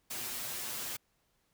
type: noise with comb filter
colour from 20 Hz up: white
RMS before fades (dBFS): -39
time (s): 0.1-0.97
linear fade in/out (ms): 10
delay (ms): 8.1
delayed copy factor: +0.9
effects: pink hiss -75 dBFS RMS until 1.53 s